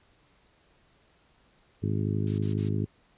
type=harmonic tone; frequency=51.91 Hz; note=G#1; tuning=in tune; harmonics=2 / 3 / 4 / 5 / 6 / 7 / 8; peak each=-28 / -32 / -34 / -36 / -38 / -39 / -40 dBFS; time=1.82-2.86 s; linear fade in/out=20 ms
type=noise bursts; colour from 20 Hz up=blue; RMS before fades=-41 dBFS; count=3; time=2.27-2.688 s; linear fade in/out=0 ms; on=110 ms; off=44 ms
effects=pink hiss -64 dBFS RMS until 3.17 s + resampled to 8000 Hz